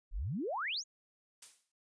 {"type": "exponential sweep", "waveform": "sine", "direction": "up", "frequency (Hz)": [31.64, 7040], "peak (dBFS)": -34, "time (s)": [0.11, 0.84], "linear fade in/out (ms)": 50}
{"type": "noise with exponential decay", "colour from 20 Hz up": "blue", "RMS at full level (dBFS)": -45, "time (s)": [1.42, 1.72], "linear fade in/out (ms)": 5, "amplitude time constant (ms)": 64}
{"effects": ["resampled to 22050 Hz"]}